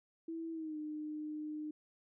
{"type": "tone with pitch glide", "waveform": "sine", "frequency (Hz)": [327.9, 304.2], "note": ["E4", "D#4"], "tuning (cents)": [-9, -39], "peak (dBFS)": -39, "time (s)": [0.28, 1.71], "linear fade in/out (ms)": 5, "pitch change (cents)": -130, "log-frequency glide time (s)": [0.52, 0.77], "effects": []}